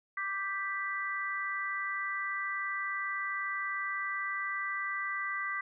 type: chord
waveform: sine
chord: G major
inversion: second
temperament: equal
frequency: 1174.7 / 1568 / 1975.5 Hz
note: D6 / G6 / B6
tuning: 0 / 0 / 0 cents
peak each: -37 / -39 / -35 dBFS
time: 0.17-5.61 s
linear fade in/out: 5 ms
effects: none